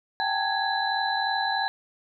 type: tone cluster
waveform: sine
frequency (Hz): 775 / 818 / 889 / 1666 / 4007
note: G5 / G#5 / A5 / G#6 / B7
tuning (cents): -20 / -26 / +18 / +5 / +24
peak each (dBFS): -28 / -33 / -31 / -29 / -31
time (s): 0.2-1.68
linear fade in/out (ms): 0
effects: none